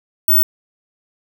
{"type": "tone", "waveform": "sine", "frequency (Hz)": 15820, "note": "B9", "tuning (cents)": 2, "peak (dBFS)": -9, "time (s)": [0.28, 0.43], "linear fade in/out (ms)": 2, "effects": []}